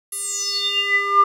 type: tone with band-pass filter sweep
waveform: square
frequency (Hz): 400.8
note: G4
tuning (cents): +38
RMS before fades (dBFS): -20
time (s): 0.12-1.24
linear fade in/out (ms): 5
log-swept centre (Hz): 11000 to 1100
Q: 9.6
effects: none